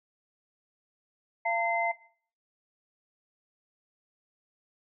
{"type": "tone cluster", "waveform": "sine", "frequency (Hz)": [686, 906, 2070], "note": ["F5", "A#5", "C7"], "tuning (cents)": [-31, -50, -19], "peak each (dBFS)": -30, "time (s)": [1.45, 1.92], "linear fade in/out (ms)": 10, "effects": ["noise-tail reverb RT60 0.5 s tail -18 dB re dry"]}